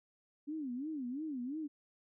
sine tone with vibrato, 277.2 Hz, C#4, in tune, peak -37 dBFS, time 0.47-1.68 s, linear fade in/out 20 ms, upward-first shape sine, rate 2.9 Hz, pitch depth 240 cents each way, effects none

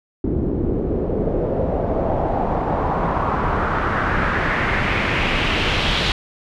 pink noise with low-pass filter sweep, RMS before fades -20 dBFS, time 0.24-6.12 s, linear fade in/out 2 ms, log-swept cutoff 310 to 3600 Hz, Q 2.5, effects none

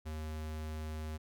square tone, 77.78 Hz, D#2, in tune, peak -39 dBFS, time 0.05-1.18 s, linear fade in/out 20 ms, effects none

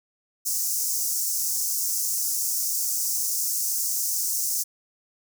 pink high-pass noise, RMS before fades -26 dBFS, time 0.45-4.64 s, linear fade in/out 20 ms, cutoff 5500 Hz, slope 48 dB/octave, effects none

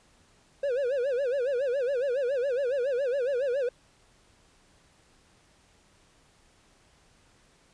triangle tone with vibrato, 523 Hz, C5, 1 cent flat, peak -23 dBFS, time 0.63-3.69 s, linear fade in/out 5 ms, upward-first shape sine, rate 7.2 Hz, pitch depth 170 cents each way, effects pink hiss -62 dBFS RMS until 7.73 s + resampled to 22050 Hz

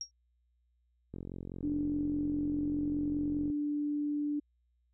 sine tone with exponential decay, 5600 Hz, F8, 4 cents sharp, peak -32 dBFS, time 0.01-0.11 s, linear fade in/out 1 ms, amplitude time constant 20 ms
click train, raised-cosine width 3 ms, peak -29 dBFS, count 107, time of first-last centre 1.14-3.501 s, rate 44.9 Hz
sine tone, 293.7 Hz, D4, in tune, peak -30 dBFS, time 1.63-4.4 s, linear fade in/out 10 ms
effects added 60 Hz sine -70 dBFS peak until 4.93 s

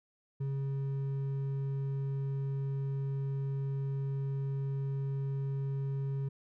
triangle tone with hard clipping, 137 Hz, C#3, 20 cents flat, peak -33 dBFS, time 0.4-6.29 s, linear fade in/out 10 ms, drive 8 dB, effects none

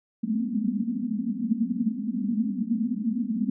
white band-pass noise, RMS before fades -27 dBFS, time 0.23-3.5 s, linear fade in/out 5 ms, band 200 to 250 Hz, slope 96 dB/octave, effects none

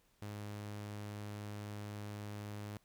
sawtooth tone, 103.83 Hz, G#2, in tune, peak -39 dBFS, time 0.22-2.77 s, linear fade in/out 0 ms, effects pink hiss -73 dBFS RMS until 2.84 s

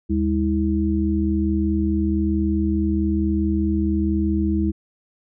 sine tone cluster, 76.9 / 201.5 / 322.6 Hz, D#2 / G3 / E4, -20 / +48 / -37 cents, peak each -22 dBFS, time 0.09-4.72 s, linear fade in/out 20 ms, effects none

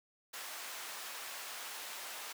pink high-pass noise, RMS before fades -45 dBFS, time 0.33-2.33 s, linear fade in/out 10 ms, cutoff 880 Hz, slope 12 dB/octave, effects none

